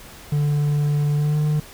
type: tone with pitch glide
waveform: triangle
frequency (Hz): 146.8 to 150.93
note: D3 to D3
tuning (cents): 0 to +48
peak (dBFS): -15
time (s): 0.32-1.6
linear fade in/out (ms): 5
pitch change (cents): +48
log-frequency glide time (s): 1.15-1.36
effects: pink hiss -42 dBFS RMS until 1.73 s